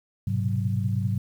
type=tone cluster; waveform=sine; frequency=103.3 / 118.6 / 128.7 / 186.1 Hz; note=G#2 / A#2 / C3 / F#3; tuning=-9 / +30 / -28 / +10 cents; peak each=-25 / -33 / -29 / -30 dBFS; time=0.27-1.18 s; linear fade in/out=5 ms; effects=9-bit